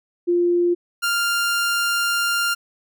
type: tone pair in turn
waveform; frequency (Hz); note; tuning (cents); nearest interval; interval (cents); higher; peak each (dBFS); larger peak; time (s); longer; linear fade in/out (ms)
sine / sawtooth; 349.2 / 1396.8; F4 / F6; 0 / 0; 2 octaves; 2400; second; -15; neither; 0.27-0.75 / 1.02-2.55; second; 20
effects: none